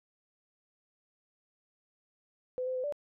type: tone with pitch steps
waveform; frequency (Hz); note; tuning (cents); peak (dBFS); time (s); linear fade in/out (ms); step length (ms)
sine; 506 / 514 / 509 / 583; B4 / C5 / C5 / D5; +42 / -31 / -48 / -13; -31; 2.58-2.924; 0; 86
effects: none